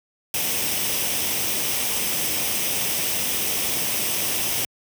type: noise with comb filter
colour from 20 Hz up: white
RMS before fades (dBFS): -24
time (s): 0.34-4.65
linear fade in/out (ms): 2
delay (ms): 0.35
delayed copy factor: +0.5
effects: high-pass 80 Hz 12 dB/octave